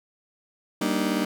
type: chord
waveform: 35% pulse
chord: Eb major seventh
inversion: first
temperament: just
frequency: 194.45 / 233.3 / 291.7 / 311.1 Hz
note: G3 / Bb3 / D4 / Eb4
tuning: -14 / +2 / -12 / 0 cents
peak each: -27 dBFS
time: 0.81-1.25 s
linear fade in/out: 5 ms
effects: none